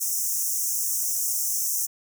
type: high-pass noise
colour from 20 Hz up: pink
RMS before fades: -26 dBFS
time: 0-1.87 s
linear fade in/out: 20 ms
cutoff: 5600 Hz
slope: 96 dB/octave
effects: none